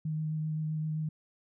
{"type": "tone with vibrato", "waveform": "sine", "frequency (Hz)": 155.56, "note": "D#3", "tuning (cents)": 0, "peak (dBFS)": -30, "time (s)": [0.05, 1.09], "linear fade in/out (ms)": 5, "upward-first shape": "sine", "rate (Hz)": 7.7, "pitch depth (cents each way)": 13, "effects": []}